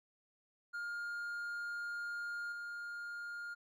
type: tone with level steps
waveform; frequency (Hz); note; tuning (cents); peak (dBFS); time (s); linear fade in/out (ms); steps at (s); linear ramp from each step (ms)
triangle; 1413; F6; +20; -37 / -40; 0.73-3.55; 20; 2.52; 2
effects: none